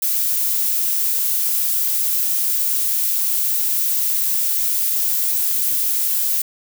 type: noise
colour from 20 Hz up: violet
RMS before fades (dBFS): -19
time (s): 0.02-6.42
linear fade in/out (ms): 5
effects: none